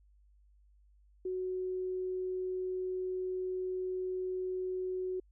sine tone, 370 Hz, F#4, in tune, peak -33 dBFS, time 1.25-5.2 s, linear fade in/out 5 ms, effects added 50 Hz sine -61 dBFS peak until 5.31 s

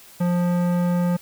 sine tone with tanh clipping, 176 Hz, F3, 14 cents sharp, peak -20 dBFS, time 0.2-1.17 s, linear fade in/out 10 ms, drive 16 dB, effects white hiss -47 dBFS RMS until 1.21 s

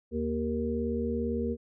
harmonic tone, 77.78 Hz, D#2, in tune, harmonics 1 / 3 / 5 / 6, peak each -35 / -31 / -36 / -33 dBFS, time 0.11-1.57 s, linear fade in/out 50 ms, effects none

